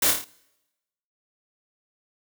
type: noise with echo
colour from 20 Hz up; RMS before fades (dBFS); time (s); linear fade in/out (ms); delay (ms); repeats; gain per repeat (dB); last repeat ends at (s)
white; -21; 0.02-0.11; 5; 27; 5; -4; 0.245
effects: noise-tail reverb RT60 1.0 s tail -25 dB re dry